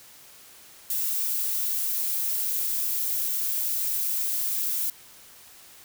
violet noise, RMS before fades -27 dBFS, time 0.9-4.9 s, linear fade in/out 2 ms, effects white hiss -50 dBFS RMS until 5.84 s

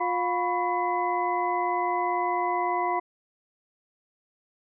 sine tone cluster, 354.7 / 711 / 991 / 1109 / 2026 Hz, F4 / F5 / B5 / C#6 / B6, +27 / +31 / +6 / 0 / +44 cents, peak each -31 / -28 / -27 / -36 / -36 dBFS, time 0-3 s, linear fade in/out 10 ms, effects none

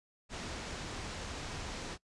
pink low-pass noise, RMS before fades -42 dBFS, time 0.29-1.98 s, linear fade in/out 50 ms, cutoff 7400 Hz, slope 24 dB/octave, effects noise-tail reverb RT60 0.1 s tail -21 dB re dry + resampled to 24000 Hz

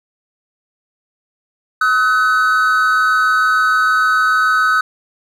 triangle tone pair together, 1277 / 1503.7 Hz, D#6 / F#6, +45 / +28 cents, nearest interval minor third, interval 283 cents, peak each -12 dBFS, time 1.81-4.81 s, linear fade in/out 5 ms, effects none

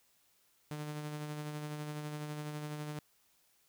sawtooth tone with tremolo, 150 Hz, D3, 37 cents sharp, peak -34 dBFS, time 0.71-2.99 s, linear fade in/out 0 ms, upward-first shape sine, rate 12 Hz, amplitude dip 35%, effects white hiss -71 dBFS RMS until 3.68 s

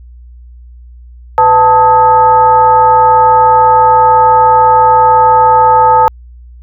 sine tone with frequency modulation, 883 Hz, A5, 6 cents sharp, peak -3 dBFS, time 1.38-6.08 s, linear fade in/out 0 ms, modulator 382 Hz, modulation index 0.71, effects added 60 Hz sine -31 dBFS peak until 6.62 s

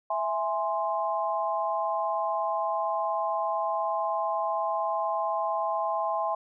sine chord, E augmented, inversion none, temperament equal, 659.3 / 830.6 / 1046.5 Hz, E5 / G#5 / B#5, 0 / 0 / 0 cents, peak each -30 dBFS, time 0.1-6.35 s, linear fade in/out 5 ms, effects none

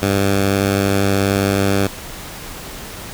10% pulse tone, 98.6 Hz, G2, 11 cents sharp, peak -6 dBFS, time 0.02-1.87 s, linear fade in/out 5 ms, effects pink hiss -32 dBFS RMS until 3.13 s

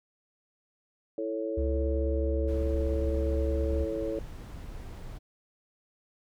sine chord, A major, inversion second, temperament equal, 329.6 / 440 / 554.4 Hz, E4 / A4 / C#5, 0 / 0 / 0 cents, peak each -34 dBFS, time 1.18-4.19 s, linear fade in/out 2 ms
triangle tone, 69.7 Hz, C#2, 10 cents sharp, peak -25 dBFS, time 1.57-3.85 s, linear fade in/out 10 ms
brown noise, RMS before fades -41 dBFS, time 2.47-5.19 s, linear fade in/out 20 ms
effects none

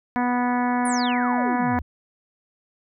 harmonic tone, 245.9 Hz, B3, 7 cents flat, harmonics 1 / 2 / 3 / 4 / 5 / 6 / 7 / 8 / 9, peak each -22 / -35 / -26 / -27 / -36 / -35 / -33 / -39 / -40 dBFS, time 0.16-1.79 s, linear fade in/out 0 ms
sine exponential sweep, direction down, 10548 to 69.3 Hz, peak -29 dBFS, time 0.85-1.82 s, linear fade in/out 5 ms
effects none

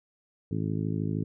harmonic tone, 53.1 Hz, G#1, 39 cents sharp, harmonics 2 / 3 / 4 / 5 / 6 / 7 / 8, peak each -32 / -31 / -36 / -35 / -38 / -43 / -42 dBFS, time 0.51-1.24 s, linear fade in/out 5 ms, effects none

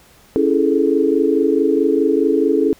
sine chord, A major seventh, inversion first, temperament equal, 277.2 / 329.6 / 415.3 / 440 Hz, C#4 / E4 / G#4 / A4, 0 / 0 / 0 / 0 cents, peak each -18 dBFS, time 0.36-2.73 s, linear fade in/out 0 ms, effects pink hiss -49 dBFS RMS until 2.79 s

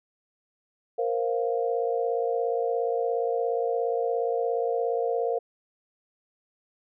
sine chord, Bb suspended second, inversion none, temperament equal, 466.2 / 523.3 / 698.5 Hz, Bb4 / C5 / F5, 0 / 0 / 0 cents, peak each -26 / -30 / -30 dBFS, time 0.98-5.39 s, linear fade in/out 10 ms, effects none

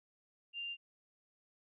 sine tone, 2791 Hz, F7, 2 cents flat, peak -39 dBFS, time 0.53-0.77 s, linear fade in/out 50 ms, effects none

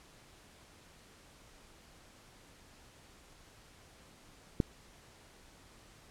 click, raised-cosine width 3 ms, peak -14 dBFS, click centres 4.602 s, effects pink hiss -59 dBFS RMS until 6.1 s + low-pass 10000 Hz 12 dB/octave

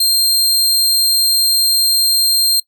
sawtooth tone, 4185 Hz, C8, in tune, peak -8 dBFS, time 0-2.6 s, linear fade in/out 5 ms, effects noise-tail reverb RT60 0.1 s tail -22 dB re dry

